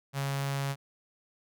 sawtooth tone with notch filter, 138.59 Hz, C#3, in tune, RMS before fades -32 dBFS, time 0.13-0.76 s, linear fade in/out 50 ms, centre 320 Hz, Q 0.9, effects none

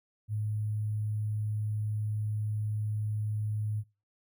sine tone with sample-and-hold, 106.4 Hz, G#2, 42 cents sharp, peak -29 dBFS, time 0.28-3.84 s, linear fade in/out 50 ms, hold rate 11025 Hz, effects noise-tail reverb RT60 0.3 s tail -25 dB re dry

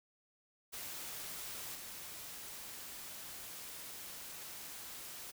white noise with level steps, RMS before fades -45 / -48 dBFS, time 0.72-5.32 s, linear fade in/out 20 ms, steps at 1.75 s, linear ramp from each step 5 ms, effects none

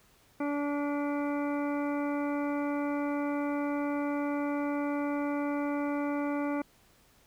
harmonic tone with a mistuned harmonic, 288.6 Hz, D4, 30 cents flat, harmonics 1 / 2 / 3 / 4 / 5 / 7 / 8, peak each -30 / -36 / -40 / -42 / -44 / -47 / -48 dBFS, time 0.4-6.62 s, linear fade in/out 5 ms, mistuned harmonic 8, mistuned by +24 cents, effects pink hiss -63 dBFS RMS until 7.26 s

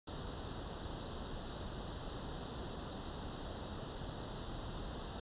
pink noise with comb filter, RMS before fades -44 dBFS, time 0.07-5.2 s, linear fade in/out 5 ms, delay 0.22 ms, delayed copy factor +0.9, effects resampled to 8000 Hz

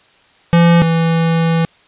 square tone pair in turn, 170 / 164.87 Hz, F3 / E3, -46 / +1 cents, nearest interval minor second, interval 53 cents, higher first, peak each -7 / -12 dBFS, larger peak first, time 0.53-0.82 / 0.82-1.65 s, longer second, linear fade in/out 0 ms, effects white hiss -50 dBFS RMS until 1.87 s + resampled to 8000 Hz

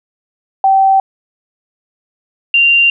sine tone pair in turn, 774 / 2776 Hz, G5 / F7, -22 / -11 cents, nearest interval octave + minor seventh, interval 2211 cents, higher second, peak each -6 dBFS, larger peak neither, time 0.64-1 / 2.54-2.9 s, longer neither, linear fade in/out 2 ms, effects none

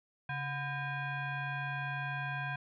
sine tone with frequency modulation, 727 Hz, F#5, 31 cents flat, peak -34 dBFS, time 0.29-2.56 s, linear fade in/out 5 ms, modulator 866 Hz, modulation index 1.8, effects none

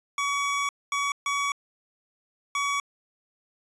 25% pulse tone bursts at uneven times, 1131 Hz, C#6, 34 cents sharp, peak -21 dBFS, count 4, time 0.18-0.69 / 0.92-1.12 / 1.26-1.52 / 2.55-2.8 s, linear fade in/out 2 ms, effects resampled to 22050 Hz

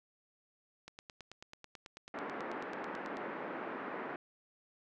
click train, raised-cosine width 0.2 ms, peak -31 dBFS, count 22, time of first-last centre 0.88-3.17 s, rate 9.17 Hz
pink band-pass noise, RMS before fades -42 dBFS, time 2.14-4.16 s, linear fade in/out 2 ms, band 240 to 1900 Hz, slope 24 dB/octave
effects none

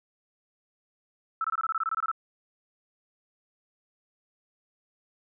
sine tone bursts, 1318 Hz, E6, 1 cent flat, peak -25 dBFS, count 13, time 1.41-2.115 s, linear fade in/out 2 ms, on 33 ms, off 23 ms, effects none

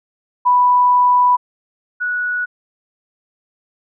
sine tone pair in turn, 987.8 / 1467.7 Hz, B5 / F#6, 0 / -14 cents, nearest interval perfect fifth, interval 686 cents, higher second, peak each -9 / -17 dBFS, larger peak first, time 0.45-1.37 / 2-2.46 s, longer first, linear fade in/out 20 ms, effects none

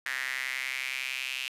sawtooth tone with high-pass filter sweep, 130.81 Hz, C3, in tune, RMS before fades -34 dBFS, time 0.06-1.48 s, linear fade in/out 0 ms, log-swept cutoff 1800 to 2700 Hz, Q 5.2, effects resampled to 32000 Hz

